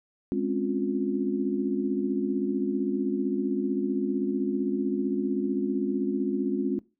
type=chord; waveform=sine; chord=Db major seventh; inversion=second; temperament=equal with one note detuned; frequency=207.7 / 261.6 / 277.2 / 354.9 Hz; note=Ab3 / C4 / Db4 / F4; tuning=0 / 0 / 0 / +28 cents; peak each=-30 dBFS; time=0.32-6.79 s; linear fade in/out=0 ms; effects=noise-tail reverb RT60 0.3 s tail -21 dB re dry